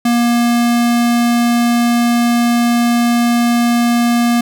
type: tone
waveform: square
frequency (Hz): 237.6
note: A#3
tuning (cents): +33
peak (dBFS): -11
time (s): 0.05-4.41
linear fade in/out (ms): 5
effects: none